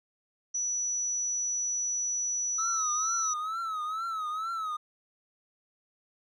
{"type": "tone", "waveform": "sine", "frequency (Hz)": 5910, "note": "F#8", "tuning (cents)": -3, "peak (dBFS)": -28, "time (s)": [0.54, 3.34], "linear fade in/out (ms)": 10}
{"type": "tone with vibrato", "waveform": "triangle", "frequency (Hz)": 1291, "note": "E6", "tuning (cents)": -37, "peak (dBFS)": -29, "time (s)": [2.58, 4.77], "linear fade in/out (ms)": 10, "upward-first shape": "triangle", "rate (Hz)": 2.2, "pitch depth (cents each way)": 110}
{"effects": []}